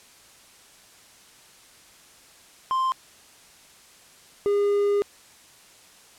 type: tone pair in turn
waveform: triangle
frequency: 1046.5 / 406.8 Hz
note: C6 / G#4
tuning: 0 / -36 cents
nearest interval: octave + major third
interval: 1636 cents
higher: first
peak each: -19 / -17 dBFS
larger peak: second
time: 2.71-2.92 / 4.46-5.02 s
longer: second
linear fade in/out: 0 ms
effects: white hiss -52 dBFS RMS until 6.18 s + low-pass 10000 Hz 12 dB/octave